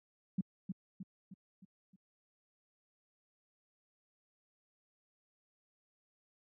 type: tone with echo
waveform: sine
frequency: 188.8 Hz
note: F#3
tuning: 35 cents sharp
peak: -29 dBFS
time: 0.38-0.41 s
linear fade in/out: 5 ms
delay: 310 ms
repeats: 5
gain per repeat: -6 dB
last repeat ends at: 1.96 s
effects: high-pass 100 Hz 12 dB/octave